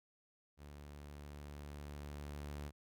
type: tone with level ramp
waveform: sawtooth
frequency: 72.8 Hz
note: D2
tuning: 15 cents flat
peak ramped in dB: -48 to -39 dBFS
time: 0.57-2.72 s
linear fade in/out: 50 ms
effects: none